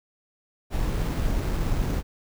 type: noise with sample-and-hold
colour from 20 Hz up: brown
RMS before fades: -25 dBFS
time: 0.7-2.03 s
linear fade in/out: 50 ms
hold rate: 6300 Hz
effects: none